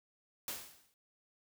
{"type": "noise with exponential decay", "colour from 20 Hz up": "white", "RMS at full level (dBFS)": -38, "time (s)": [0.48, 0.94], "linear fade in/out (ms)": 1, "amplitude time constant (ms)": 100, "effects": []}